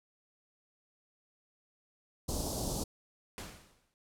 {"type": "band-stop noise", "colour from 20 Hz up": "pink", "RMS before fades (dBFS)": -35, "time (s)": [2.28, 2.84], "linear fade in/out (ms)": 10, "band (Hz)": [850, 4500], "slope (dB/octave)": 24}
{"type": "noise with exponential decay", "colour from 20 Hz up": "pink", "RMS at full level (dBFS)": -41, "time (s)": [3.38, 3.94], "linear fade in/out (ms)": 0, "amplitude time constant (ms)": 120}
{"effects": ["low-pass 12000 Hz 12 dB/octave"]}